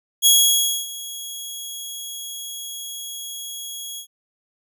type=tone with ADSR envelope; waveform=15% pulse; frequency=3322 Hz; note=G#7; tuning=in tune; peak=-3 dBFS; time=0.22-4.07 s; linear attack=41 ms; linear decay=600 ms; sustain=-20 dB; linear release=87 ms; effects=none